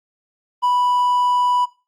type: tone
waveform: triangle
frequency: 986 Hz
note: B5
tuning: 3 cents flat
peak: -13 dBFS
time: 0.62-1.66 s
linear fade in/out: 20 ms
effects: noise-tail reverb RT60 0.3 s tail -18 dB re dry + Opus 32 kbps